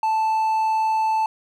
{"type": "tone", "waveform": "triangle", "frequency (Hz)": 879, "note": "A5", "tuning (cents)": -2, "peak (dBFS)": -16, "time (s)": [0.03, 1.26], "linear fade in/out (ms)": 2, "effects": []}